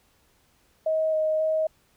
sine tone with pitch steps, 633 / 625 / 631 Hz, D#5 / D#5 / D#5, +30 / +8 / +24 cents, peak -21 dBFS, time 0.86-1.67 s, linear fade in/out 5 ms, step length 270 ms, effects pink hiss -64 dBFS RMS until 1.96 s

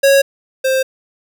square tone pair in turn, 551 / 526.6 Hz, C#5 / C5, -11 / +11 cents, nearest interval minor second, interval 78 cents, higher first, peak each -8 / -13 dBFS, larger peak first, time 0.03-0.22 / 0.64-0.83 s, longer neither, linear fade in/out 10 ms, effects none

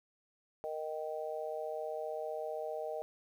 harmonic tone, 155.4 Hz, D#3, 2 cents flat, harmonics 3 / 4 / 5, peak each -41 / -39 / -44 dBFS, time 0.64-3.02 s, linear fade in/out 0 ms, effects 11-bit

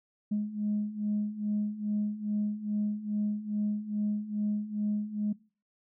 sine beating tone pair, 207.7 / 210.1 Hz, G#3 / G#3, 0 / +20 cents, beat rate 2.4 Hz, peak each -33 / -29 dBFS, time 0.31-5.33 s, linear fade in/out 10 ms, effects noise-tail reverb RT60 0.4 s tail -22 dB re dry + tanh soft clip ceiling -22 dBFS

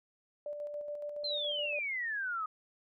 sine tone with tremolo, 588 Hz, D5, 2 cents sharp, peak -36 dBFS, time 0.46-1.79 s, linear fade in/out 2 ms, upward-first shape square, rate 7.1 Hz, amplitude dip 35%
sine exponential sweep, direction down, 4200 to 1238 Hz, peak -33 dBFS, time 1.24-2.46 s, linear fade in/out 5 ms
effects none

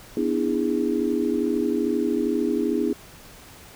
sine chord, E dominant seventh, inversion second, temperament just, 247.2 / 296.7 / 329.6 / 412 Hz, B3 / D4 / E4 / G#4, +2 / +18 / 0 / -14 cents, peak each -26 dBFS, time 0.17-2.93 s, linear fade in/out 2 ms, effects pink hiss -46 dBFS RMS until 3.75 s

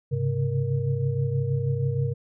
sine tone cluster, 102.5 / 133.8 / 140.1 / 469.5 Hz, G#2 / C3 / C#3 / A#4, -22 / +39 / +19 / +12 cents, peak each -29 / -24 / -33 / -32 dBFS, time 0.11-2.14 s, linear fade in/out 20 ms, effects none

